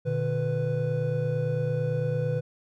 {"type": "tone cluster", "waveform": "triangle", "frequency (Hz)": [121.6, 150.5, 496], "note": ["B2", "D3", "B4"], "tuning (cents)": [-26, 43, 7], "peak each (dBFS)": -27, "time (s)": [0.05, 2.41], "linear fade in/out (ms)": 20, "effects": []}